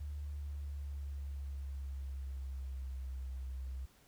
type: tone with pitch glide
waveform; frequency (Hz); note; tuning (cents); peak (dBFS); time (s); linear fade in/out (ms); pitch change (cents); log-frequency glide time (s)
sine; 73 to 65.04; D2 to C2; -10 to -10; -39; 0-3.86; 10; -200; 0.15-3.09
effects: pink hiss -66 dBFS RMS until 4.07 s